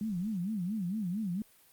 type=tone with vibrato; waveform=sine; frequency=196 Hz; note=G3; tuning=in tune; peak=-31 dBFS; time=0.01-1.42 s; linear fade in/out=2 ms; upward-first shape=sine; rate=4.4 Hz; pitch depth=230 cents each way; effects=white hiss -62 dBFS RMS until 1.72 s + Opus 48 kbps